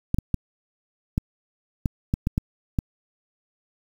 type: clicks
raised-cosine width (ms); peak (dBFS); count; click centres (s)
5; -9; 9; 0.144 / 0.186 / 0.343 / 1.179 / 1.858 / 2.139 / 2.271 / 2.379 / 2.788
effects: 7-bit